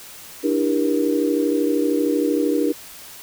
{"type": "chord", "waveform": "sine", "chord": "E half-diminished seventh", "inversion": "third", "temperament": "just", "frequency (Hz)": [296.7, 329.6, 395.6, 474.7], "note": ["D4", "E4", "G4", "Bb4"], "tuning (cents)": [18, 0, 16, 31], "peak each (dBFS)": [-20, -24, -24, -23], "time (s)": [0.43, 2.73], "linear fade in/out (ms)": 20, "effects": ["white hiss -40 dBFS RMS until 3.22 s"]}